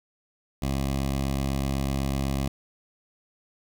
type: tone with notch filter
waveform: 15% pulse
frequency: 68 Hz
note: C#2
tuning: 33 cents flat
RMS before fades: -27 dBFS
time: 0.62-2.48 s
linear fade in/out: 5 ms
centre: 1500 Hz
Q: 2
effects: none